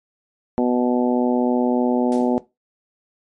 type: harmonic tone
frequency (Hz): 123.47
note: B2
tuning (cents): 0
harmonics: 2 / 3 / 4 / 5 / 6 / 7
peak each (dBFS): -18 / -22 / -24 / -26 / -28 / -29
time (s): 0.58-2.38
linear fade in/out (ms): 0
type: noise with exponential decay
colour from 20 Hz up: white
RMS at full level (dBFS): -37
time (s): 2.12-2.41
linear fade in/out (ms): 0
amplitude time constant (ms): 62
effects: noise-tail reverb RT60 0.2 s tail -17 dB re dry + MP3 48 kbps